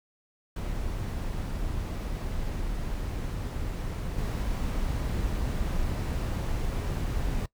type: noise with level steps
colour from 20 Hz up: brown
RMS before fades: -32 / -29 dBFS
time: 0.56-7.46 s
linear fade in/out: 5 ms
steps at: 4.18 s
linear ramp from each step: 5 ms
effects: noise-tail reverb RT60 0.1 s tail -20 dB re dry